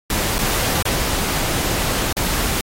pink noise with dropouts, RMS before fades -20 dBFS, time 0.1-2.61 s, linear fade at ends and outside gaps 2 ms, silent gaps 0.383-0.388 / 0.826-0.853 / 2.127-2.167 s, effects AAC 48 kbps

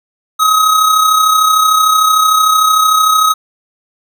square tone with amplitude modulation, 1268 Hz, D#6, 32 cents sharp, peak -6 dBFS, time 0.39-3.34 s, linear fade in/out 20 ms, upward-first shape sine, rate 33.3 Hz, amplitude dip 45%, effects none

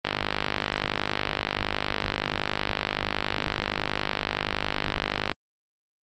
click train, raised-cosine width 0.3 ms, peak -7 dBFS, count 268, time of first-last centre 0.05-5.316 s, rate 50.7 Hz, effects high-pass 60 Hz 12 dB/octave + Opus 32 kbps

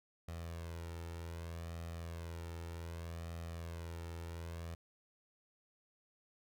sawtooth tone with flanger, 83.8 Hz, E2, 29 cents sharp, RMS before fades -45 dBFS, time 0.28-4.75 s, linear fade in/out 5 ms, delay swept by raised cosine 1.6 to 2.24 ms, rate 0.65 Hz, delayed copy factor +0.55, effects none

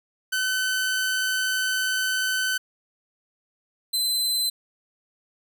sawtooth tone pair in turn, 1519 / 4055 Hz, F#6 / B7, +45 / +45 cents, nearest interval octave + perfect fourth, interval 1700 cents, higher second, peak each -19 dBFS, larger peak neither, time 0.32-2.58 / 3.93-4.5 s, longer first, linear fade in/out 10 ms, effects none

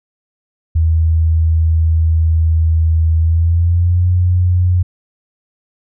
sine tone with pitch glide, 80.8 to 89.65 Hz, E2 to F2, -34 to +46 cents, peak -9 dBFS, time 0.75-4.83 s, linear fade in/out 10 ms, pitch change +180 cents, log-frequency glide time 3.18-4.08 s, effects none

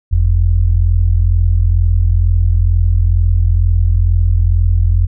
sine tone pair together, 45.14 / 87.31 Hz, F#1 / F2, -42 / 0 cents, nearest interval major seventh, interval 1142 cents, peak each -11 dBFS, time 0.11-5.07 s, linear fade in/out 20 ms, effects none

